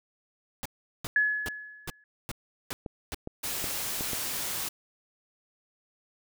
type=noise bursts; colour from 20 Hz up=pink; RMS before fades=-35 dBFS; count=7; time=0.63-3.145 s; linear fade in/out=0 ms; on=25 ms; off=390 ms
type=tone with exponential decay; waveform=sine; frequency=1700 Hz; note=G#6; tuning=40 cents sharp; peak=-19 dBFS; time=1.16-2.04 s; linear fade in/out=2 ms; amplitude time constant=190 ms
type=clicks; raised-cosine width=2 ms; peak=-22 dBFS; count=5; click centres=2.862 / 3.274 / 3.642 / 4.009 / 4.133 s
type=noise; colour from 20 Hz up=white; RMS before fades=-33 dBFS; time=3.43-4.69 s; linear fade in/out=10 ms
effects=none